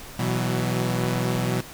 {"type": "chord", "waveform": "sawtooth", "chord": "B suspended fourth", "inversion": "none", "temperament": "equal with one note detuned", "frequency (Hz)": [123.47, 164.81, 187.25], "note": ["B2", "E3", "F#3"], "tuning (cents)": [0, 0, 21], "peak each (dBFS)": [-21, -25, -24], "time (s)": [0.19, 1.61], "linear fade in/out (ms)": 5, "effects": ["pink hiss -41 dBFS RMS until 1.73 s"]}